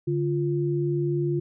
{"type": "tone pair together", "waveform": "sine", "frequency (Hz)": [144.7, 348.2], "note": ["D3", "F4"], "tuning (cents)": [-25, -5], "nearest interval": "octave + minor third", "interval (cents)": 1520, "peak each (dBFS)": -25, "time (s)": [0.07, 1.4], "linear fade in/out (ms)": 10, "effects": []}